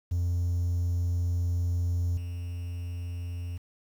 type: tone with level steps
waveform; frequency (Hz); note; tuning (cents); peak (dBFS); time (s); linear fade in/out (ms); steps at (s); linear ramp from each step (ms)
triangle; 87.31; F2; 0; -22 / -30; 0.11-3.58; 10; 2.17; 5
effects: tanh soft clip ceiling -19 dBFS + 9-bit